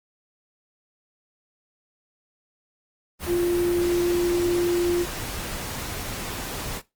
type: tone in noise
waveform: sine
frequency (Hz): 349.2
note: F4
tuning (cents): 0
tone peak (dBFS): -19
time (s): 3.26-5.06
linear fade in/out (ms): 50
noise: pink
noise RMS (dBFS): -32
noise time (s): 3.19-6.82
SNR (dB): +10
effects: noise-tail reverb RT60 0.2 s tail -17 dB re dry + Opus 32 kbps